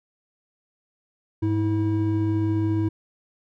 triangle tone pair together, 102.92 / 323 Hz, G#2 / E4, -15 / -35 cents, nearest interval octave + minor sixth, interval 1980 cents, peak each -21 dBFS, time 1.42-2.89 s, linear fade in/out 10 ms, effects none

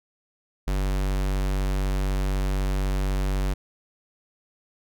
square tone, 48 Hz, G1, 36 cents flat, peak -23 dBFS, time 0.67-3.54 s, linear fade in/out 10 ms, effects none

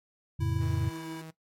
sine chord, F augmented, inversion none, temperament equal, 87.31 / 110 / 138.59 Hz, F2 / A2 / C#3, 0 / 0 / 0 cents, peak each -31 dBFS, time 0.39-0.9 s, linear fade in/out 10 ms
square tone with pitch glide, 329.6 to 325.4 Hz, E4 to E4, 0 to -22 cents, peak -39 dBFS, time 0.4-1.22 s, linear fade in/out 10 ms, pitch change -22 cents, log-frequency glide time 0.89-1.08 s
sawtooth tone, 160 Hz, D#3, 49 cents sharp, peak -38 dBFS, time 0.61-1.31 s, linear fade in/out 10 ms
effects noise-tail reverb RT60 0.1 s tail -17 dB re dry + AAC 64 kbps

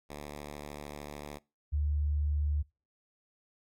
5% pulse / sine tone pair in turn, 73.42 / 73.76 Hz, D2 / D2, 0 / +8 cents, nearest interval unison, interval 8 cents, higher second, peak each -30 / -27 dBFS, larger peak second, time 0.09-1.39 / 1.72-2.63 s, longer first, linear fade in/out 20 ms, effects noise-tail reverb RT60 0.3 s tail -25 dB re dry + AAC 64 kbps

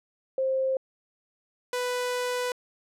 sine / sawtooth tone pair in turn, 528 / 495.4 Hz, C5 / B4, +16 / +5 cents, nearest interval minor second, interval 111 cents, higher first, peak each -23 dBFS, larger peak neither, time 0.38-0.77 / 1.73-2.52 s, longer second, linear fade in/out 2 ms, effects low-pass 12000 Hz 12 dB/octave

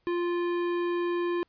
sine tone with hard clipping, 348.3 Hz, F4, 5 cents flat, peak -28 dBFS, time 0.07-1.43 s, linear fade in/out 0 ms, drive 14 dB, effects pink hiss -73 dBFS RMS until 1.48 s + resampled to 11025 Hz

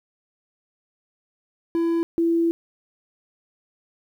triangle / sine tone pair in turn, 334.5 / 334.5 Hz, E4 / E4, +25 / +25 cents, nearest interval unison, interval 0 cents, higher neither, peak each -17 dBFS, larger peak neither, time 1.75-2.03 / 2.18-2.51 s, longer second, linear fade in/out 0 ms, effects 9-bit

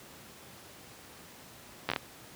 slowing click train, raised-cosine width 0.3 ms, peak -13 dBFS, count 5, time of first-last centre 1.89-1.962 s, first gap 11 ms, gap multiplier 1.34, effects pink hiss -51 dBFS RMS until 2.35 s + high-pass 100 Hz 12 dB/octave

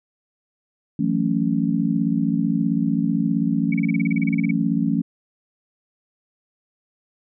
sine chord, F# minor seventh, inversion third, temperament just, 166.5 / 185 / 222 / 277.5 Hz, E3 / F#3 / A3 / C#4, +18 / 0 / +16 / +2 cents, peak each -24 / -25 / -22 / -23 dBFS, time 0.99-5.02 s, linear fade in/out 5 ms
sine tone bursts, 2259 Hz, C#7, 32 cents sharp, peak -26 dBFS, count 15, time 3.72-4.511 s, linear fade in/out 5 ms, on 21 ms, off 34 ms
effects none

